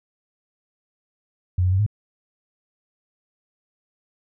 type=tone with pitch steps; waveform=sine; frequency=90.6 / 91.6 / 95 / 105.1 Hz; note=F#2 / F#2 / F#2 / G#2; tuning=-36 / -17 / +46 / +21 cents; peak=-16 dBFS; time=1.58-1.864 s; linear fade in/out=5 ms; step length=71 ms; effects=none